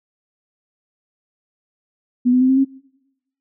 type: tone with pitch steps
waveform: sine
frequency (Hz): 246.9 / 252.5 / 258.3 / 264.2 / 270.2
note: B3 / B3 / C4 / C4 / C#4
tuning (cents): 0 / +39 / -22 / +17 / -44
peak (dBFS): -11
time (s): 2.25-2.65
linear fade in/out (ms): 20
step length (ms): 80
effects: noise-tail reverb RT60 0.9 s tail -24 dB re dry